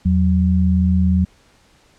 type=tone pair together; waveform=sine; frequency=82.41 / 185 Hz; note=E2 / F#3; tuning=0 / 0 cents; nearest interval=octave + major second; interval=1400 cents; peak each=-15 dBFS; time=0.05-1.25 s; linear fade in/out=10 ms; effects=pink hiss -54 dBFS RMS until 1.98 s + low-pass 8000 Hz 12 dB/octave